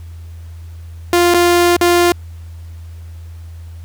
sawtooth tone with dropouts, 349.2 Hz, F4, in tune, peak -5 dBFS, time 1.13-2.12 s, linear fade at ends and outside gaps 1 ms, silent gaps 1.339-1.344 / 1.765-1.812 s, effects added 83 Hz sine -29 dBFS peak until 3.84 s + pink hiss -50 dBFS RMS until 3.84 s

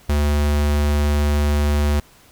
square tone, 73.42 Hz, D2, in tune, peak -16 dBFS, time 0.09-2 s, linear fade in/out 5 ms, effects pink hiss -50 dBFS RMS until 2.31 s

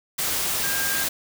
sine tone in noise, 1605 Hz, G6, 40 cents sharp, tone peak -28 dBFS, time 0.63-1.04 s, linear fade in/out 10 ms, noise white, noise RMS -25 dBFS, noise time 0.18-1.09 s, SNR -6 dB, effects none

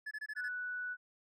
triangle tone bursts, 1717 Hz, A6, 43 cents flat, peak -37 dBFS, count 6, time 0.06-0.487 s, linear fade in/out 10 ms, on 52 ms, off 23 ms
sine tone, 1480 Hz, F#6, in tune, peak -37 dBFS, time 0.35-0.97 s, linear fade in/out 50 ms
effects none

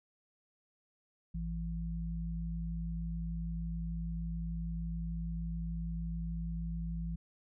sine tone pair together, 55.83 / 167.5 Hz, A1 / E3, +26 / +28 cents, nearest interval octave + perfect fifth, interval 1902 cents, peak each -37 / -38 dBFS, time 1.34-7.16 s, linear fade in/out 10 ms, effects none

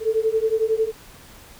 sine beating tone pair, 437.1 / 448.1 Hz, A4 / A4, -11 / +32 cents, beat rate 11 Hz, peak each -21 dBFS, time 0-0.92 s, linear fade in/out 50 ms, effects pink hiss -46 dBFS RMS until 1.59 s

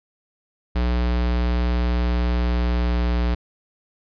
square tone with pitch glide, 60.3 to 59.81 Hz, B1 to A#1, -41 to +45 cents, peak -19 dBFS, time 0.75-3.35 s, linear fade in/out 10 ms, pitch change -14 cents, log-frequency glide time 1.56-3.19 s, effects resampled to 11025 Hz

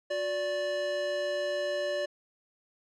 square tone pair together, 363.4 / 583.4 Hz, F#4 / D5, -31 / -12 cents, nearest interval minor sixth, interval 819 cents, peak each -40 / -30 dBFS, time 0.1-2.06 s, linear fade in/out 10 ms, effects low-pass 5000 Hz 12 dB/octave

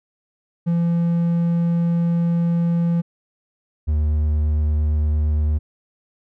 triangle tone pair in turn, 170 / 75.73 Hz, F3 / D#2, -46 / -46 cents, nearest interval octave + major second, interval 1400 cents, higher first, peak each -14 dBFS, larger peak neither, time 0.66-3.02 / 3.87-5.59 s, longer first, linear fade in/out 20 ms, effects none

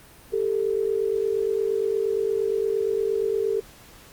sine tone pair together, 396.8 / 445.4 Hz, G4 / A4, +21 / +21 cents, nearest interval major second, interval 200 cents, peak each -24 dBFS, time 0.32-3.61 s, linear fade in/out 20 ms, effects pink hiss -49 dBFS RMS until 4.12 s + Opus 32 kbps

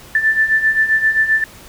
sine beating tone pair, 1760 / 1767.6 Hz, A6 / A6, 0 / +7 cents, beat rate 7.6 Hz, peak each -18 / -13 dBFS, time 0.15-1.44 s, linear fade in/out 2 ms, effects pink hiss -40 dBFS RMS until 1.68 s

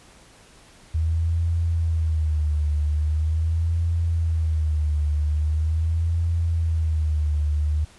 sine tone with vibrato, 79.2 Hz, D#2, 31 cents sharp, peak -19 dBFS, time 0.94-7.85 s, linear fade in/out 10 ms, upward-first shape sine, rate 0.42 Hz, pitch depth 100 cents each way, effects pink hiss -51 dBFS RMS until 7.98 s + resampled to 24000 Hz

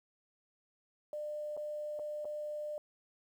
sine tone with dropouts, 599 Hz, D5, 34 cents sharp, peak -37 dBFS, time 1.13-2.78 s, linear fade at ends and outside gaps 1 ms, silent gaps 1.567-1.574 / 1.991-1.995 / 2.247-2.253 s, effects 11-bit

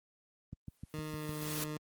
click train, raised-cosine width 5 ms, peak -30 dBFS, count 6, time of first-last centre 0.53-1.292 s, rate 6.56 Hz
white noise with exponential growth, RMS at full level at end -37 dBFS, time 0.67-1.64 s, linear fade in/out 2 ms, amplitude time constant 210 ms
20% pulse tone with pitch glide, 154.1 to 152.07 Hz, D#3 to D#3, -16 to -39 cents, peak -33 dBFS, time 0.94-1.77 s, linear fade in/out 0 ms, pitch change -23 cents, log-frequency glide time 1.07-1.28 s
effects high-pass 60 Hz 12 dB/octave + Opus 24 kbps

